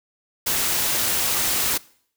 white noise, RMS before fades -22 dBFS, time 0.46-1.78 s, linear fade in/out 10 ms, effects noise-tail reverb RT60 0.6 s tail -22 dB re dry

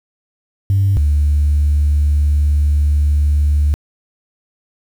sine tone pair in turn, 98 / 73.42 Hz, G2 / D2, 0 / 0 cents, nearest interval perfect fourth, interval 500 cents, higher first, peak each -9 dBFS, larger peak neither, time 0.7-0.97 / 0.97-3.74 s, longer second, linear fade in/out 0 ms, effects tanh soft clip ceiling -7 dBFS + 7-bit

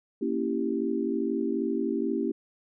sine chord, A# diminished seventh, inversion none, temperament equal, 233.1 / 277.2 / 329.6 / 392 Hz, A#3 / C#4 / E4 / G4, 0 / 0 / 0 / 0 cents, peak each -31 dBFS, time 0.21-2.32 s, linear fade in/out 10 ms, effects none

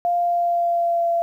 sine tone with pitch glide, 698.5 to 681.4 Hz, F5 to F5, 0 to -43 cents, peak -17 dBFS, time 0.05-1.22 s, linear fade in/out 0 ms, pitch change -43 cents, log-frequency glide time 0.16-1.08 s, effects 9-bit

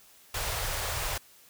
pink band-stop noise, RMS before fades -32 dBFS, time 0.34-1.18 s, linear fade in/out 5 ms, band 120 to 480 Hz, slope 24 dB/octave, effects white hiss -57 dBFS RMS until 1.49 s

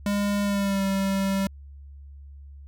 square tone with pitch glide, 203.1 to 194.6 Hz, G#3 to G3, -38 to -12 cents, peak -23 dBFS, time 0.06-1.47 s, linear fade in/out 2 ms, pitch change -74 cents, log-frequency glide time 0.43-0.83 s, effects added 70 Hz sine -41 dBFS peak until 2.67 s

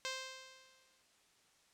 5% pulse tone with exponential decay, 523.3 Hz, C5, in tune, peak -25 dBFS, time 0.05-1.02 s, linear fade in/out 0 ms, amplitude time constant 210 ms, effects white hiss -70 dBFS RMS until 1.73 s + low-pass 8000 Hz 12 dB/octave

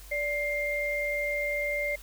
sine tone pair together, 583 / 2107 Hz, D5 / C7, -13 / +12 cents, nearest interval octave + minor seventh, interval 2225 cents, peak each -31 / -29 dBFS, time 0.11-1.96 s, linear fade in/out 10 ms, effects added 48 Hz sine -46 dBFS peak until 2.02 s + white hiss -51 dBFS RMS until 2.02 s

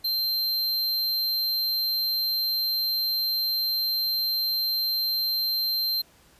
square tone, 4140 Hz, C8, 19 cents flat, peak -24 dBFS, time 0.04-6.02 s, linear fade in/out 10 ms, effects pink hiss -57 dBFS RMS until 6.39 s + resampled to 32000 Hz

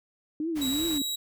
sine tone with vibrato, 296.1 Hz, D4, 14 cents sharp, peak -27 dBFS, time 0.4-1.02 s, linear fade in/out 2 ms, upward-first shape triangle, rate 2.7 Hz, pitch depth 250 cents each way
pink noise, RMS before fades -41 dBFS, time 0.55-0.99 s, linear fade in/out 20 ms
sawtooth tone, 3862 Hz, B7, 39 cents flat, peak -26 dBFS, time 0.61-1.16 s, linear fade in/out 10 ms
effects none

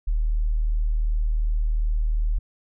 sine tone, 38.65 Hz, D#1, 11 cents flat, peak -19 dBFS, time 0.07-2.39 s, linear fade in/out 10 ms, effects none

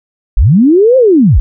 sine linear two-way sweep, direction up then down, 30.05 to 536 to 30.05 Hz, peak -3 dBFS, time 0.37-1.4 s, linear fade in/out 0 ms, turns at 0.97 s, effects none

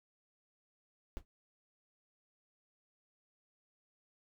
brown noise with exponential decay, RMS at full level -37 dBFS, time 1.17-1.25 s, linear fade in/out 0 ms, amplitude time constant 16 ms, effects none

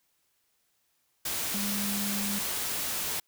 sine tone in noise, 202.6 Hz, G#3, 43 cents flat, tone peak -32 dBFS, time 1.54-2.39 s, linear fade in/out 5 ms, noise white, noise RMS -32 dBFS, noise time 1.25-3.2 s, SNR -3 dB, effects white hiss -73 dBFS RMS until 3.27 s

